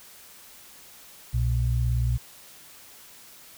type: tone pair together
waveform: sine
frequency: 62.12 / 120 Hz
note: B1 / B2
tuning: +11 / -49 cents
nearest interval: major seventh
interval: 1140 cents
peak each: -24 dBFS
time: 1.33-2.18 s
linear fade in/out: 20 ms
effects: white hiss -49 dBFS RMS until 3.57 s